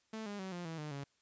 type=tone with pitch steps; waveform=sawtooth; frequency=220 / 204.1 / 189.32 / 175.63 / 162.92 / 151.13 / 140.2 Hz; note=A3 / G#3 / F#3 / F3 / E3 / D3 / C#3; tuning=0 / -30 / +40 / +10 / -20 / +50 / +20 cents; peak=-37 dBFS; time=0.13-1.04 s; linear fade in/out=5 ms; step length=130 ms; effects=white hiss -75 dBFS RMS until 1.21 s + resampled to 16000 Hz